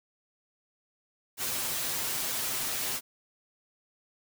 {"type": "noise with comb filter", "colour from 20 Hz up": "white", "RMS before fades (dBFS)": -32, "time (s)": [1.37, 3.01], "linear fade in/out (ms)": 50, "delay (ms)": 7.8, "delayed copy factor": 0.75, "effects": []}